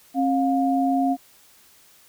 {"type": "tone pair together", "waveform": "sine", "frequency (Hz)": [269.2, 709], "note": ["C4", "F5"], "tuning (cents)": [49, 26], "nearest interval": "octave + perfect fourth", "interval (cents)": 1677, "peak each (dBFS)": [-20, -22], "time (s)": [0.14, 1.17], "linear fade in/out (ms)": 50, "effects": ["white hiss -54 dBFS RMS until 2.08 s"]}